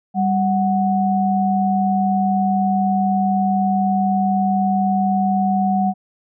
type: tone pair together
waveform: sine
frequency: 196 / 740 Hz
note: G3 / F#5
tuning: 0 / 0 cents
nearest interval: octave + major seventh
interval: 2300 cents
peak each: -17 / -18 dBFS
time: 0.14-5.94 s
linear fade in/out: 50 ms
effects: none